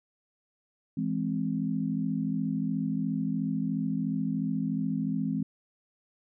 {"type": "chord", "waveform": "sine", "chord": "E augmented", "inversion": "none", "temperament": "equal", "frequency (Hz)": [164.81, 207.7, 261.6], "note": ["E3", "G#3", "B#3"], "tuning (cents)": [0, 0, 0], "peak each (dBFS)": [-32, -31, -31], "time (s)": [0.97, 5.43], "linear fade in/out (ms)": 5, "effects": []}